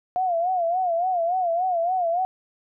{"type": "tone with vibrato", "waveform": "sine", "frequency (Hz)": 707, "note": "F5", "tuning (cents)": 21, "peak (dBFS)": -20, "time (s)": [0.16, 2.25], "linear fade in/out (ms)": 0, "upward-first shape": "sine", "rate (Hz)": 3.5, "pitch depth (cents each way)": 110, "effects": []}